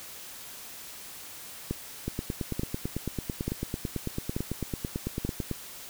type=two click trains; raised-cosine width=3 ms; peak=-16 / -17 dBFS; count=5 / 32; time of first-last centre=1.71-5.25 / 2.08-5.513 s; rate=1.13 / 9.03 Hz; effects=white hiss -44 dBFS RMS until 5.89 s